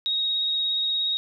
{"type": "tone with vibrato", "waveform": "sine", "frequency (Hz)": 3766, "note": "A#7", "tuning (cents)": 17, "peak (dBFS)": -22, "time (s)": [0.06, 1.17], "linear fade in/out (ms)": 0, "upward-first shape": "triangle", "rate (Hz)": 17, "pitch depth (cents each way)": 18, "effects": []}